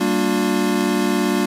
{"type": "chord", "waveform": "square", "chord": "G minor seventh", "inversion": "none", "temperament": "equal with one note detuned", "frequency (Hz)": [196, 233.1, 293.7, 358], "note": ["G3", "Bb3", "D4", "F4"], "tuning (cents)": [0, 0, 0, 43], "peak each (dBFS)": -23, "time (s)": [0, 1.46], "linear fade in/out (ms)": 10, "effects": ["resampled to 32000 Hz", "8-bit"]}